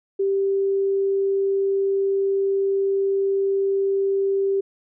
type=tone; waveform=sine; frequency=392 Hz; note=G4; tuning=in tune; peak=-18 dBFS; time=0.19-4.61 s; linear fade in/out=10 ms; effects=none

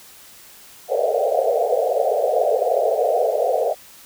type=band-pass noise; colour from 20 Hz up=pink; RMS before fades=-19 dBFS; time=0.88-3.75 s; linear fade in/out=50 ms; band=440 to 740 Hz; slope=96 dB/octave; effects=white hiss -45 dBFS RMS until 4.05 s

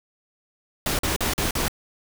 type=noise bursts; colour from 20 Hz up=pink; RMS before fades=-24 dBFS; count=5; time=0.86-1.682 s; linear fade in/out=2 ms; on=130 ms; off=43 ms; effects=none

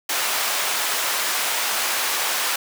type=high-pass noise; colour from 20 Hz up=pink; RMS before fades=-23 dBFS; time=0.09-2.56 s; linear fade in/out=5 ms; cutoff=880 Hz; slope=12 dB/octave; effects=none

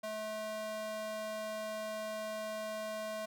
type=tone with high-pass filter; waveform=square; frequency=216 Hz; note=A3; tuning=32 cents flat; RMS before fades=-40 dBFS; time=0.03-3.26 s; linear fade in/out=10 ms; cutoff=520 Hz; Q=2.4; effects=none

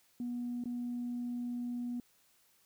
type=tone with dropouts; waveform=sine; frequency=242.6 Hz; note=B3; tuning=31 cents flat; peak=-34 dBFS; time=0.2-2 s; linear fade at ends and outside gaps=2 ms; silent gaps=0.639-0.656 s; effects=tanh soft clip ceiling -31 dBFS + white hiss -69 dBFS RMS until 2.65 s

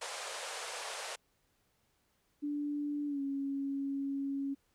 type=band-pass noise; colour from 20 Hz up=pink; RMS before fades=-42 dBFS; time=0.01-1.16 s; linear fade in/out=10 ms; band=460 to 10000 Hz; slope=48 dB/octave
type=tone with pitch glide; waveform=sine; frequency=291.8 to 276.4 Hz; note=D4 to C#4; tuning=-11 to -5 cents; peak=-33 dBFS; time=2.42-4.55 s; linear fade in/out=20 ms; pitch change=-94 cents; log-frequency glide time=3.07-3.21 s
effects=pink hiss -75 dBFS RMS until 4.74 s

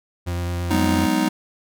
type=tone with vibrato; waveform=40% pulse; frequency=87.31 Hz; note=F2; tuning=in tune; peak=-22 dBFS; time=0.26-1.07 s; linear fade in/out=20 ms; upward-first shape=sine; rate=9 Hz; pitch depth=15 cents each way
type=chord; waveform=square; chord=G# minor seventh; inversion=third; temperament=just; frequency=186.89 / 207.7 / 249.2 / 311.5 Hz; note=F#3 / G#3 / B3 / D#4; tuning=+18 / 0 / +16 / +2 cents; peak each=-26 / -26 / -24 / -22 dBFS; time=0.7-1.29 s; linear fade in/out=10 ms
effects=none

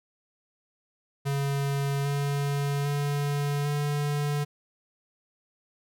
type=tone with pitch steps; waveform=square; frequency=139.9 / 141.85 / 143.83 / 145.84 Hz; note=C#3 / C#3 / D3 / D3; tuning=+16 / +40 / -36 / -12 cents; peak=-26 dBFS; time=1.25-4.45 s; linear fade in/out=20 ms; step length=800 ms; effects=none

